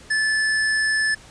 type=tone; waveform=square; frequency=1741 Hz; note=A6; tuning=19 cents flat; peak=-19 dBFS; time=0.1-1.15 s; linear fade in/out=10 ms; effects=pink hiss -46 dBFS RMS until 1.3 s + resampled to 22050 Hz